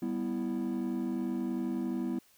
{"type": "chord", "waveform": "triangle", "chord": "E minor", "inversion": "first", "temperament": "equal", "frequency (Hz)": [196, 246.9, 329.6], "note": ["G3", "B3", "E4"], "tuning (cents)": [0, 0, 0], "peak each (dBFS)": [-34, -31, -33], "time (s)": [0.02, 2.19], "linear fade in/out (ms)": 5, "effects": ["tanh soft clip ceiling -23 dBFS", "white hiss -64 dBFS RMS until 2.37 s"]}